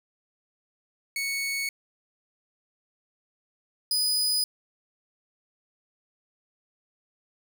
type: tone pair in turn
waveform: sawtooth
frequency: 2217 / 4977 Hz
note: C#7 / D#8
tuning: 0 / 0 cents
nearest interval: octave + major second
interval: 1400 cents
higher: second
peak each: -24 / -20 dBFS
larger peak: second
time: 1.16-1.69 / 3.91-4.44 s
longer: neither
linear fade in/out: 2 ms
effects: none